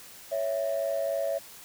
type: tone pair together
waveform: sine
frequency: 556.3 / 660 Hz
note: C#5 / E5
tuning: +6 / +2 cents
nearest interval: minor third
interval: 296 cents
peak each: -28 dBFS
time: 0.31-1.39 s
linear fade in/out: 20 ms
effects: tanh soft clip ceiling -21 dBFS + white hiss -48 dBFS RMS until 1.64 s